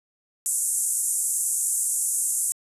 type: band-pass noise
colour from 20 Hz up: pink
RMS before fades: -25 dBFS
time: 0.46-2.52 s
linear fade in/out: 0 ms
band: 7400 to 11000 Hz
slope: 48 dB/octave
effects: resampled to 32000 Hz